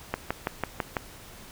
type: click train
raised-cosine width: 0.5 ms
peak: -11 dBFS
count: 6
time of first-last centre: 0.14-0.968 s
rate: 6.04 Hz
effects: pink hiss -47 dBFS RMS until 1.51 s